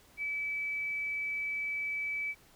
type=tone; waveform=sine; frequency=2300 Hz; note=D7; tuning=37 cents flat; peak=-32 dBFS; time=0.17-2.35 s; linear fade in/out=50 ms; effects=pink hiss -61 dBFS RMS until 2.55 s